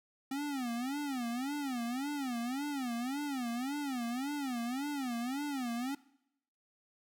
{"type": "tone with vibrato", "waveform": "square", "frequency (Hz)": 261.6, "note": "C4", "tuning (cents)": 0, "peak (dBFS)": -35, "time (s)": [0.31, 5.95], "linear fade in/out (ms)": 5, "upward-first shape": "sine", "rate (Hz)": 1.8, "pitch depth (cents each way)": 200, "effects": ["noise-tail reverb RT60 0.8 s tail -21 dB re dry"]}